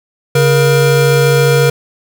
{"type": "tone pair together", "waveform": "square", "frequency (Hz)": [139.8, 473.8], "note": ["C#3", "A#4"], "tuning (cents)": [15, 28], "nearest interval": "octave + major sixth", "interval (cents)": 2113, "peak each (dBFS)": -11, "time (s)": [0.35, 1.7], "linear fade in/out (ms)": 5, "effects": []}